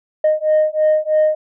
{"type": "beating tone pair", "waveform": "sine", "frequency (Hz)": [616, 619.1], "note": ["D#5", "D#5"], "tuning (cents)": [-17, -9], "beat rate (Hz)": 3.1, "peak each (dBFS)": -14, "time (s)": [0.24, 1.35], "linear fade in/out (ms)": 5, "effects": ["tanh soft clip ceiling -8 dBFS"]}